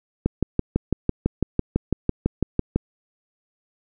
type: click train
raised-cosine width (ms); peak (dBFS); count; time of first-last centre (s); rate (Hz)
3; -6; 16; 0.26-2.76; 6
effects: none